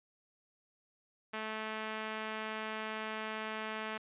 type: tone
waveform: 5% pulse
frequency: 217.7 Hz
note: A3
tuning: 18 cents flat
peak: -26 dBFS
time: 1.33-3.98 s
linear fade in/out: 10 ms
effects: resampled to 8000 Hz